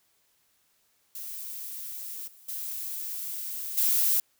violet noise with level steps, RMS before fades -38 / -54 / -35 / -24 dBFS, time 1.15-4.2 s, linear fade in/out 2 ms, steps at 2.27 / 2.48 / 3.77 s, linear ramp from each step 10 ms, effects white hiss -69 dBFS RMS until 4.39 s

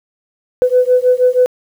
sine beating tone pair, 498.3 / 504.6 Hz, B4 / B4, +15 / +37 cents, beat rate 6.3 Hz, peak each -11 dBFS, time 0.62-1.46 s, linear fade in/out 0 ms, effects tanh soft clip ceiling -1 dBFS + 7-bit

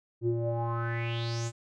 square tone with low-pass filter sweep, 116.54 Hz, A#2, in tune, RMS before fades -31 dBFS, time 0.21-1.52 s, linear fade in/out 50 ms, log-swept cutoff 300 to 7900 Hz, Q 5.8, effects none

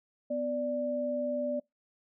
sine tone pair together, 250 / 587.3 Hz, B3 / D5, +21 / 0 cents, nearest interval octave + minor third, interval 1479 cents, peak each -35 / -30 dBFS, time 0.3-1.6 s, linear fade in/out 10 ms, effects noise-tail reverb RT60 0.2 s tail -26 dB re dry

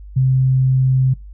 sine tone, 130.81 Hz, C3, in tune, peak -11 dBFS, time 0.16-1.14 s, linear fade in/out 10 ms, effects noise-tail reverb RT60 0.2 s tail -24 dB re dry + added 50 Hz sine -33 dBFS peak until 1.33 s

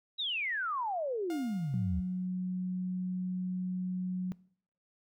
sine exponential sweep, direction down, 3951 to 71.5 Hz, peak -31 dBFS, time 0.18-2.01 s, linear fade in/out 20 ms
sawtooth tone with exponential decay, 710 Hz, F5, 28 cents sharp, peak -37 dBFS, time 1.3-2.27 s, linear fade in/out 1 ms, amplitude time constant 210 ms
sine tone, 183.2 Hz, F#3, 17 cents flat, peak -31 dBFS, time 1.74-4.32 s, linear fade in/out 0 ms
effects noise-tail reverb RT60 0.6 s tail -22 dB re dry

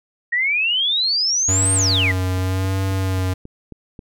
sine exponential two-way sweep, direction up then down, 1864.7 to 8870 to 1864.7 Hz, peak -16 dBFS, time 0.32-2.12 s, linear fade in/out 10 ms, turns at 1.74 s
square tone with vibrato, 94.2 Hz, F#2, 32 cents sharp, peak -19 dBFS, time 1.48-3.34 s, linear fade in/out 10 ms, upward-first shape sine, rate 0.92 Hz, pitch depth 32 cents each way
click train, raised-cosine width 3 ms, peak -23 dBFS, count 8, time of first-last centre 2.11-3.992 s, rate 3.72 Hz
effects none

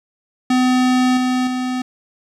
square tone with level steps, 253.4 Hz, B3, 45 cents sharp, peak -13 / -16 / -20 dBFS, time 0.5-1.82 s, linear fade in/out 5 ms, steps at 1.17 / 1.47 s, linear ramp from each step 2 ms, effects low-pass 7000 Hz 12 dB/octave + 8-bit

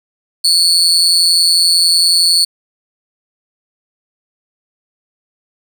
35% pulse tone with amplitude modulation, 4435 Hz, C#8, in tune, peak -3 dBFS, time 0.44-2.45 s, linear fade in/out 10 ms, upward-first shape sine, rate 171 Hz, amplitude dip 95%, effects none

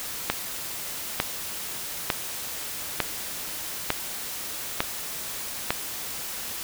click train, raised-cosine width 0.3 ms, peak -5 dBFS, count 7, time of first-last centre 0.3-5.705 s, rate 1.11 Hz, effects white hiss -34 dBFS RMS until 6.63 s

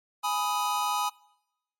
square chord, G# minor, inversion none, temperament equal with one note detuned, 830.6 / 987.8 / 1253.9 Hz, G#5 / B5 / D#6, 0 / 0 / +13 cents, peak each -31 dBFS, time 0.23-1.1 s, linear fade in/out 20 ms, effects noise-tail reverb RT60 0.9 s tail -24 dB re dry + MP3 64 kbps

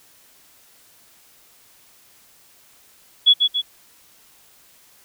sine tone with echo, 3380 Hz, G#7, 30 cents sharp, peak -8 dBFS, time 3.26-3.34 s, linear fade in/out 20 ms, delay 140 ms, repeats 2, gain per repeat -5 dB, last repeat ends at 3.62 s, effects white hiss -53 dBFS RMS until 5.04 s

